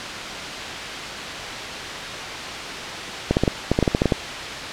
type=clicks; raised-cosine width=2 ms; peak=-3 dBFS; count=12; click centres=3.31 / 3.369 / 3.436 / 3.478 / 3.716 / 3.789 / 3.827 / 3.878 / 3.949 / 4.019 / 4.057 / 4.122 s; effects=white hiss -28 dBFS RMS until 4.72 s + low-pass 4000 Hz 12 dB/octave